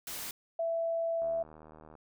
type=noise; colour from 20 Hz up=white; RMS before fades=-40 dBFS; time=0.07-0.31 s; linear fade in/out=2 ms
type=tone; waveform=sine; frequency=664 Hz; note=E5; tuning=12 cents sharp; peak=-29 dBFS; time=0.59-1.43 s; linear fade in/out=5 ms
type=click train; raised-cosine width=1 ms; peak=-38 dBFS; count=58; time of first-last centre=1.22-1.953 s; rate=77.8 Hz
effects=none